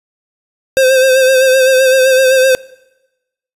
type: tone with vibrato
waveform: square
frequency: 523 Hz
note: C5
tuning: 1 cent flat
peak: -7 dBFS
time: 0.77-2.55 s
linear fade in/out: 0 ms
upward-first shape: sine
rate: 7.8 Hz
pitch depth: 38 cents each way
effects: noise-tail reverb RT60 1.0 s tail -23 dB re dry + resampled to 32000 Hz